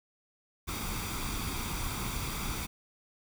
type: noise with comb filter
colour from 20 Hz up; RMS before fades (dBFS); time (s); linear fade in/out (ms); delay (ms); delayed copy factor
pink; -35; 0.67-2.67; 20; 0.85; +0.6
effects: none